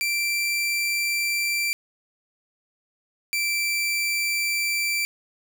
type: tone pair in turn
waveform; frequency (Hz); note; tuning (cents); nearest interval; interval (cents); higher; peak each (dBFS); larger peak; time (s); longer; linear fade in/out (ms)
sawtooth; 2349 / 2340; D7 / D7; 0 / -7; unison; 7; first; -19; neither; 0.01-1.73 / 3.33-5.05; neither; 0
effects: none